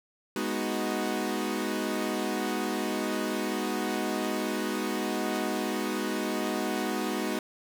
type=chord; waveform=sawtooth; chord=G# minor seventh; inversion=none; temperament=equal; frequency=207.7 / 246.9 / 311.1 / 370 Hz; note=G#3 / B3 / D#4 / F#4; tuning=0 / 0 / 0 / 0 cents; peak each=-30 dBFS; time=0.36-7.39 s; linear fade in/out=2 ms; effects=none